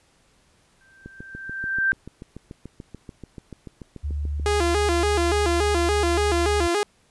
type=tone with exponential growth; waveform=sine; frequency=1568 Hz; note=G6; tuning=in tune; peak=-16 dBFS; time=0.81-1.92 s; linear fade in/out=0 ms; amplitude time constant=240 ms
type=click train; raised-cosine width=3 ms; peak=-24 dBFS; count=24; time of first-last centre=1.06-4.398 s; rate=6.89 Hz
type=tone; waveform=sine; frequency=73.1 Hz; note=D2; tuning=7 cents flat; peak=-24 dBFS; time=4.03-6.68 s; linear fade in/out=20 ms
type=tone with vibrato; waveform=sawtooth; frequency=376.8 Hz; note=F#4; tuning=32 cents sharp; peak=-16 dBFS; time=4.46-6.83 s; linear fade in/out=0 ms; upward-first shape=square; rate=3.5 Hz; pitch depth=160 cents each way
effects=pink hiss -61 dBFS RMS until 7.1 s + resampled to 24000 Hz